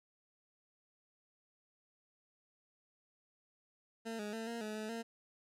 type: tone with pitch steps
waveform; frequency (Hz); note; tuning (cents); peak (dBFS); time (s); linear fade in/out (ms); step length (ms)
20% pulse; 226.7 / 208.6 / 224.9 / 232.9 / 213.8 / 215.8 / 229.5; A#3 / G#3 / A3 / A#3 / A3 / A3 / A#3; -48 / +8 / +38 / -1 / -49 / -33 / -27; -35; 4.05-5.03; 20; 140
effects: low-pass 11000 Hz 12 dB/octave

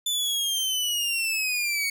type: linear sweep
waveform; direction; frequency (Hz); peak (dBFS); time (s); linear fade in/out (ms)
sawtooth; down; 3520 to 2217; -21; 0.06-1.9; 5
effects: none

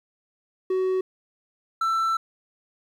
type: tone pair in turn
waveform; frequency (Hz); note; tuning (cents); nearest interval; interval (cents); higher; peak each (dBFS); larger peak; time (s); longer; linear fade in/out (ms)
triangle; 374.3 / 1333.9; F#4 / E6; +20 / +20; octave + minor seventh; 2200; second; -19 / -19; neither; 0.7-1.01 / 1.81-2.17; second; 5
effects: 10-bit

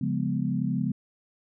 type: chord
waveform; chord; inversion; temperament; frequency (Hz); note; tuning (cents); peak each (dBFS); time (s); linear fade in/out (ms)
sine; C# dominant seventh; none; equal with one note detuned; 138.59 / 174.61 / 205.9 / 246.9; C#3 / E#3 / G#3 / B3; 0 / 0 / -15 / 0; -30; 0.01-0.92; 5
effects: none

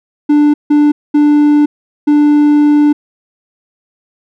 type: tone bursts at uneven times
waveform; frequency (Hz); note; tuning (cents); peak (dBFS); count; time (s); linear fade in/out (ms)
triangle; 295.1; D4; +8; -3; 4; 0.29-0.54 / 0.7-0.92 / 1.14-1.66 / 2.07-2.93; 10
effects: none

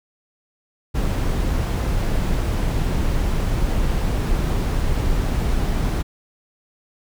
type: noise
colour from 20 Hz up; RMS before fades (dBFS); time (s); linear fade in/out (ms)
brown; -20; 0.94-6.03; 20
effects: none

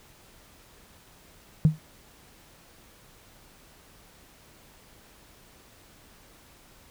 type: tone with exponential decay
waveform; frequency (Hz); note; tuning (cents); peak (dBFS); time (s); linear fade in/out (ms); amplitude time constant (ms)
sine; 155.56; D#3; 0; -10; 1.65-1.79; 0; 29
effects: tanh soft clip ceiling -9 dBFS + pink hiss -55 dBFS RMS until 6.9 s

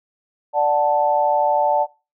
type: chord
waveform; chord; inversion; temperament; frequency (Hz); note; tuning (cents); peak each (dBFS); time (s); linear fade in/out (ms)
sine; D major; none; equal; 587.3 / 740 / 880; D5 / F#5 / A5; 0 / 0 / 0; -19 / -20 / -18; 0.53-1.87; 50
effects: noise-tail reverb RT60 0.3 s tail -22 dB re dry

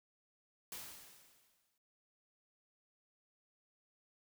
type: noise with exponential decay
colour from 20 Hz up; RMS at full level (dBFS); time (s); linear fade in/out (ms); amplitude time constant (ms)
white; -45; 0.72-1.78; 2; 230
effects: none

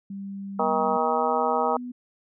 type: tone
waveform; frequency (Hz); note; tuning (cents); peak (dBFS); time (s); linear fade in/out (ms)
sine; 197.1; G3; +10; -32; 0.1-0.97; 5
type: tone with pitch glide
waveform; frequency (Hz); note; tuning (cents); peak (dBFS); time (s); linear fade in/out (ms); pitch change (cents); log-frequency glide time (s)
sine; 242 to 246.8; B3 to B3; -35 to -1; -32; 0.59-1.92; 10; +34; 1.13-1.27
type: harmonic tone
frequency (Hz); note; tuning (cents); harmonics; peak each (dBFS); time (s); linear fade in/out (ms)
158.3; D#3; +30; 3 / 4 / 5 / 6 / 7 / 8; -27 / -29 / -26 / -28 / -32 / -29; 0.59-1.77; 5
effects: none

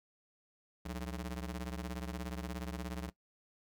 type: ring-modulated tone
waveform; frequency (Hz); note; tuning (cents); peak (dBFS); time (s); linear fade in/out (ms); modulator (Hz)
sawtooth; 123.47; B2; 0; -32; 0.85-3.1; 10; 53.3
effects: noise-tail reverb RT60 0.1 s tail -18 dB re dry

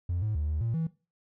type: tone with pitch steps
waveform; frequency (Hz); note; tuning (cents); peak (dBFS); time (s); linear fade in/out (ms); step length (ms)
triangle; 87.9 / 107.4 / 75.1 / 76.7 / 115 / 162.6; F2 / A2 / D2 / D#2 / A#2 / E3; +12 / -41 / +39 / -24 / -23 / -23; -24; 0.09-0.87; 5; 130
effects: noise-tail reverb RT60 0.3 s tail -20 dB re dry + tanh soft clip ceiling -22 dBFS

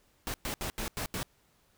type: noise bursts at uneven times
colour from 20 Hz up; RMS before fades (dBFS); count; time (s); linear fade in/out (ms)
pink; -35; 6; 0.27-0.34 / 0.45-0.54 / 0.61-0.7 / 0.78-0.88 / 0.97-1.06 / 1.14-1.23; 0
effects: pink hiss -68 dBFS RMS until 1.77 s

